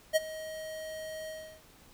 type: tone with ADSR envelope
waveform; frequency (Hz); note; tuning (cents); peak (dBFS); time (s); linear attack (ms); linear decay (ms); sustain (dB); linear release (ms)
square; 630; D#5; +21; -21; 0.13-1.62; 31; 25; -18; 340
effects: pink hiss -58 dBFS RMS until 1.93 s